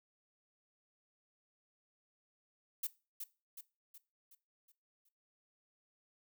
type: noise with echo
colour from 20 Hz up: violet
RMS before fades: -37 dBFS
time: 2.83-2.87 s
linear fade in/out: 5 ms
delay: 370 ms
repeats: 6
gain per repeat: -6 dB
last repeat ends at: 5.09 s
effects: noise-tail reverb RT60 0.3 s tail -19 dB re dry